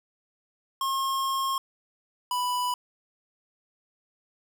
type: tone pair in turn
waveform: square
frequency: 1076 / 989.3 Hz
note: C6 / B5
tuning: +48 / +3 cents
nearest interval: minor second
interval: 145 cents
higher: first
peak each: -26 dBFS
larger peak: neither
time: 0.81-1.58 / 2.31-2.74 s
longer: first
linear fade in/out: 2 ms
effects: none